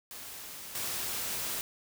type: noise with level steps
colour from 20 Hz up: white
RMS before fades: -44 / -35 dBFS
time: 0.11-1.61 s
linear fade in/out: 0 ms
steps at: 0.75 s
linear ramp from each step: 2 ms
effects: none

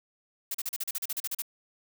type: noise bursts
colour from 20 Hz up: blue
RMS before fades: -32 dBFS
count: 13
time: 0.51-1.421 s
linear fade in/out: 5 ms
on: 35 ms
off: 38 ms
effects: none

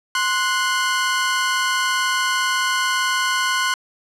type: tone pair together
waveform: sawtooth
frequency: 1046.5 / 1472.7 Hz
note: C6 / F#6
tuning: 0 / -9 cents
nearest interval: tritone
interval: 591 cents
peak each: -17 dBFS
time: 0.15-3.74 s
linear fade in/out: 2 ms
effects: low-pass 9000 Hz 12 dB/octave

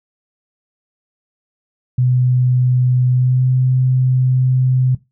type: tone with pitch glide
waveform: sine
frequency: 125.9 to 128.47 Hz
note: B2 to C3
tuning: +34 to -31 cents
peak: -11 dBFS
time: 1.98-4.95 s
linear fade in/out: 5 ms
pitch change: +35 cents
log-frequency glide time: 3.12-3.48 s
effects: noise-tail reverb RT60 0.2 s tail -17 dB re dry

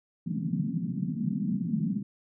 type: band-pass noise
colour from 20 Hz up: white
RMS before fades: -30 dBFS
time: 0.26-2.03 s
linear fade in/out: 5 ms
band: 150 to 230 Hz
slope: 48 dB/octave
effects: none

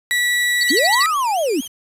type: tone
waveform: 35% pulse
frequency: 1948 Hz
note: B6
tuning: 24 cents flat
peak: -14 dBFS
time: 0.11-1.06 s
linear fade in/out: 0 ms
type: tone bursts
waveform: sine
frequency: 4474 Hz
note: C#8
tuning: 15 cents sharp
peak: -16 dBFS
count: 6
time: 0.61-1.028 s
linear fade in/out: 2 ms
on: 23 ms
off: 56 ms
type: tone with vibrato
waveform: 15% pulse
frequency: 2787 Hz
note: F7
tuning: 4 cents flat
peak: -22 dBFS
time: 0.67-1.68 s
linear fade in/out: 10 ms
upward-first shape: sine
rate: 4.4 Hz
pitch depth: 290 cents each way
type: linear two-way sweep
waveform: sine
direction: up then down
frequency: 237 to 1318.5 to 237 Hz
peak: -16 dBFS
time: 0.7-1.61 s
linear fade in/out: 10 ms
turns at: 1.08 s
effects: resampled to 32000 Hz + 7-bit

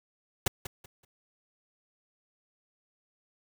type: noise with echo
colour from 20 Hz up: pink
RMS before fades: -26 dBFS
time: 0.46-0.48 s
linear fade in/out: 5 ms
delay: 190 ms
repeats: 3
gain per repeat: -12 dB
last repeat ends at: 1.05 s
effects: none

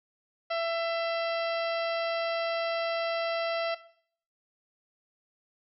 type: harmonic tone with a mistuned harmonic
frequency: 668 Hz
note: E5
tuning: 23 cents sharp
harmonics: 1 / 2 / 3 / 4 / 5 / 6 / 7 / 8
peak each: -29 / -35 / -39 / -41 / -43 / -45 / -46 / -47 dBFS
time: 0.5-3.75 s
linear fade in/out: 10 ms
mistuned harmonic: 5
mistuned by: -60 cents
effects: noise-tail reverb RT60 0.6 s tail -17 dB re dry

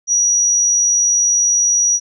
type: tone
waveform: sine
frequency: 5800 Hz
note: F#8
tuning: 35 cents flat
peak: -11 dBFS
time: 0.07-2 s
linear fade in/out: 50 ms
effects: none

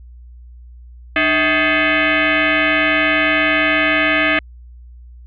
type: tone with frequency modulation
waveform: sine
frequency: 171.9 Hz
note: F3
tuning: 27 cents flat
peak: -12 dBFS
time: 1.16-4.39 s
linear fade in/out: 2 ms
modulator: 473 Hz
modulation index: 5.4
effects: added 60 Hz sine -36 dBFS peak until 5.26 s

